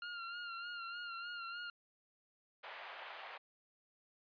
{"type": "tone with vibrato", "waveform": "sawtooth", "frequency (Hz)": 1398, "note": "F6", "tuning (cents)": 1, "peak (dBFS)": -39, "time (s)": [0.02, 1.7], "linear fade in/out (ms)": 2, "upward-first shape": "sine", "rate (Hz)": 3.3, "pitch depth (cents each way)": 43}
{"type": "band-pass noise", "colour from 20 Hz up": "pink", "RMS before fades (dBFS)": -50, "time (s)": [2.63, 3.38], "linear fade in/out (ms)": 10, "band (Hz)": [650, 3200], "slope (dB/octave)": 24}
{"effects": ["resampled to 11025 Hz"]}